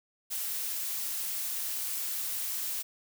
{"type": "noise", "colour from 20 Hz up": "blue", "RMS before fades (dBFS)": -34, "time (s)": [0.3, 2.83], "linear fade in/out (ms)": 20, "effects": []}